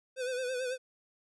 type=tone with vibrato; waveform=square; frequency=507 Hz; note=B4; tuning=45 cents sharp; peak=-33 dBFS; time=0.16-0.78 s; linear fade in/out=50 ms; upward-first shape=sine; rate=9.1 Hz; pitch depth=58 cents each way; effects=resampled to 24000 Hz